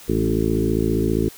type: harmonic tone with a mistuned harmonic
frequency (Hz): 55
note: A1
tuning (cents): 0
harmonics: 1 / 2 / 3 / 4 / 5 / 6 / 7 / 8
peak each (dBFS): -26 / -26 / -27 / -26 / -26 / -24 / -24 / -28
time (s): 0.08-1.29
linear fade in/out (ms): 10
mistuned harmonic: 4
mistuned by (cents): -22
effects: white hiss -43 dBFS RMS until 1.37 s